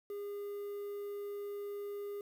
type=tone with quantisation; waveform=triangle; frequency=407.2 Hz; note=G#4; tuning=34 cents flat; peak=-37 dBFS; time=0.1-2.21 s; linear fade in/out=2 ms; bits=10; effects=none